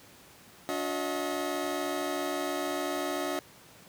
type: tone cluster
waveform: 25% pulse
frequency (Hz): 288.3 / 362.1 / 637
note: D4 / F#4 / D#5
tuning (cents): -32 / -37 / +41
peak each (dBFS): -31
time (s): 0.69-3.39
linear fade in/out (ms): 0
effects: pink hiss -54 dBFS RMS until 3.88 s + high-pass 100 Hz 12 dB/octave